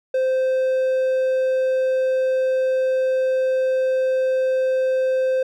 triangle tone, 520 Hz, C5, 11 cents flat, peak -15 dBFS, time 0.14-5.43 s, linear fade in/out 5 ms, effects none

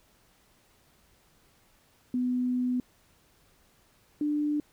sine tone pair in turn, 249.5 / 296.7 Hz, B3 / D4, +18 / +18 cents, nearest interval minor third, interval 300 cents, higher second, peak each -25 dBFS, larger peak neither, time 2.14-2.8 / 4.21-4.6 s, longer first, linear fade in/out 2 ms, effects pink hiss -64 dBFS RMS until 4.72 s

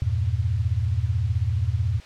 sine chord, E diminished, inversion none, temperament equal, 82.41 / 98 / 116.54 Hz, E2 / G2 / Bb2, 0 / 0 / 0 cents, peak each -25 dBFS, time 0.02-2 s, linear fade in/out 0 ms, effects white hiss -46 dBFS RMS until 2.05 s + low-pass 4000 Hz 12 dB/octave

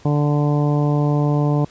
harmonic tone, 146.83 Hz, D3, in tune, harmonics 1 / 2 / 3 / 4 / 5 / 6 / 7, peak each -16 / -22 / -26 / -28 / -30 / -32 / -33 dBFS, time 0.05-1.65 s, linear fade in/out 5 ms, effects pink hiss -48 dBFS RMS until 1.7 s + resampled to 16000 Hz

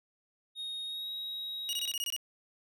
triangle tone with pitch glide, 3729 to 3807 Hz, A#7 to A#7, 0 to +36 cents, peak -35 dBFS, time 0.55-1.94 s, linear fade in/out 50 ms, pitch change +36 cents, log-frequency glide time 0.85-1.09 s
sawtooth tone bursts, 2876 Hz, F#7, 50 cents flat, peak -29 dBFS, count 8, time 1.69-2.164 s, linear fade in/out 0 ms, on 40 ms, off 22 ms
effects none

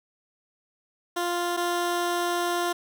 15% pulse tone pair in turn, 349.2 / 349.2 Hz, F4 / F4, 0 / 0 cents, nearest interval unison, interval 0 cents, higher neither, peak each -19 / -18 dBFS, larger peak second, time 1.16-1.57 / 1.57-2.73 s, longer second, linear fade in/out 10 ms, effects none

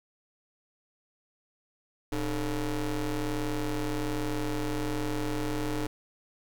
30% pulse ring-modulated tone, 141.1 Hz, C#3, 31 cents sharp, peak -23 dBFS, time 2.12-5.87 s, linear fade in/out 5 ms, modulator 161 Hz, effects none

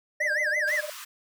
triangle tone with vibrato, 1800 Hz, A6, 39 cents sharp, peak -22 dBFS, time 0.2-0.81 s, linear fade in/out 10 ms, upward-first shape sine, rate 6 Hz, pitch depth 230 cents each way
sine tone with tremolo, 603 Hz, D5, 46 cents sharp, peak -28 dBFS, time 0.2-0.9 s, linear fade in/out 5 ms, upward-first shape triangle, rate 19 Hz, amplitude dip 100%
pink high-pass noise, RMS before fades -41 dBFS, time 0.67-1.05 s, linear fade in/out 10 ms, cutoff 1000 Hz, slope 96 dB/octave
effects none

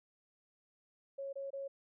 sine tone bursts, 550 Hz, C#5, 14 cents flat, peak -39 dBFS, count 3, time 1.18-1.68 s, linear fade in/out 10 ms, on 150 ms, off 25 ms, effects none

